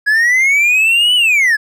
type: linear two-way sweep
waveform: triangle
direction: up then down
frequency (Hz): 1661.2 to 3005 to 1661.2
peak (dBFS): -7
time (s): 0.06-1.57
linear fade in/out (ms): 20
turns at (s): 1.15
effects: none